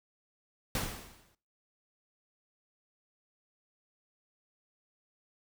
pink noise with exponential decay, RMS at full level -31 dBFS, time 0.75-1.35 s, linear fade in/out 2 ms, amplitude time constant 130 ms, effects noise-tail reverb RT60 0.4 s tail -20 dB re dry

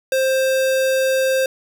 square tone, 527 Hz, C5, 12 cents sharp, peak -16 dBFS, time 0.12-1.46 s, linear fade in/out 2 ms, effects none

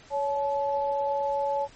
sine tone pair together, 559.8 / 862 Hz, C#5 / A5, +17 / -36 cents, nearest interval perfect fifth, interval 747 cents, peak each -27 dBFS, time 0.1-1.68 s, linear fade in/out 50 ms, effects pink hiss -52 dBFS RMS until 1.75 s + MP3 32 kbps

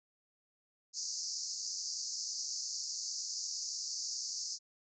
pink band-pass noise, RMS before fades -40 dBFS, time 0.93-4.59 s, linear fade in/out 50 ms, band 4600 to 6900 Hz, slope 96 dB/octave, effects none

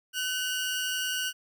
sawtooth tone pair together, 1511 / 2852 Hz, F#6 / F7, +36 / +36 cents, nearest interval major seventh, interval 1100 cents, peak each -28 dBFS, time 0.13-1.33 s, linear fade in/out 50 ms, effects none

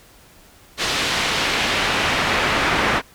brown noise with band-pass filter sweep, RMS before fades -20 dBFS, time 0.77-3.02 s, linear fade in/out 50 ms, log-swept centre 4100 to 1800 Hz, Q 0.94, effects pink hiss -49 dBFS RMS until 3.14 s

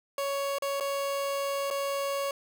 30% pulse tone with dropouts, 557 Hz, C#5, 8 cents sharp, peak -26 dBFS, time 0.18-2.31 s, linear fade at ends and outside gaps 2 ms, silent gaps 0.585-0.622 / 0.8-0.807 / 1.703-1.709 s, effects none

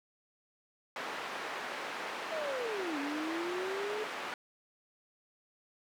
white band-pass noise, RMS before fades -40 dBFS, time 0.96-4.34 s, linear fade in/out 2 ms, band 360 to 1800 Hz, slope 12 dB/octave
sine linear two-way sweep, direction down then up, 659.3 to 277.2 to 434.5 Hz, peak -35 dBFS, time 2.31-4.04 s, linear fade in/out 10 ms, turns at 2.99 s
effects none

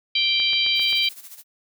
harmonic tone, 784 Hz, G5, in tune, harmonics 3 / 4 / 5 / 6, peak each -24 / -21 / -24 / -27 dBFS, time 0.15-1.09 s, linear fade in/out 5 ms
click train, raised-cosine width 0.3 ms, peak -20 dBFS, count 5, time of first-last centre 0.4-0.928 s, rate 7.57 Hz
blue noise with tremolo, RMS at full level -39 dBFS, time 0.74-1.44 s, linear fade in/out 50 ms, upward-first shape sine, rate 14 Hz, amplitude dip 70%
effects none

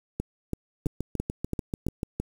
two click trains, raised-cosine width 3 ms, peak -15 / -16 dBFS, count 7 / 9, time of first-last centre 0.2-2.2 / 0.86-2.031 s, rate 3 / 6.83 Hz, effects 7-bit

